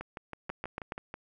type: two click trains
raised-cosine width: 0.5 ms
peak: -20 / -24 dBFS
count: 4 / 8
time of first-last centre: 0.5-0.921 / 0.01-1.141 s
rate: 7.12 / 6.19 Hz
effects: none